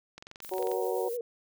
click train, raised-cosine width 0.2 ms, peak -27 dBFS, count 13, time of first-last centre 0.18-0.716 s, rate 22.4 Hz
violet noise with tremolo, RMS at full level -44 dBFS, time 0.42-1.17 s, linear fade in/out 5 ms, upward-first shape sine, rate 7.4 Hz, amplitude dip 30%
harmonic tone, 187 Hz, F#3, 19 cents sharp, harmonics 2 / 3 / 4 / 5, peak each -32 / -36 / -38 / -40 dBFS, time 0.51-1.09 s, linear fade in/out 10 ms
sine tone with vibrato, 477.9 Hz, A#4, 43 cents sharp, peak -31 dBFS, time 0.59-1.21 s, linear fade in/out 2 ms, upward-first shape sine, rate 11 Hz, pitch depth 62 cents each way
effects none

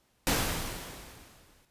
pink noise with exponential decay, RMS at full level -25 dBFS, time 0.27-1.65 s, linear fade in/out 0 ms, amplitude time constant 300 ms, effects pink hiss -70 dBFS RMS until 1.7 s + resampled to 32000 Hz

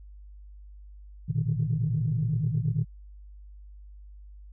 sine tone cluster, 112.5 / 121.7 / 150.2 / 158.8 Hz, A2 / B2 / D3 / D#3, +39 / -25 / +39 / +36 cents, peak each -29 dBFS, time 1.28-2.85 s, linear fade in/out 20 ms, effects tanh soft clip ceiling -16 dBFS + added 50 Hz sine -44 dBFS peak until 4.52 s

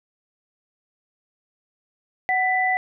sine tone pair together, 746 / 1987.4 Hz, F#5 / B6, +14 / +10 cents, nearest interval octave + perfect fourth, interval 1696 cents, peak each -21 dBFS, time 2.29-2.77 s, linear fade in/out 0 ms, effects none

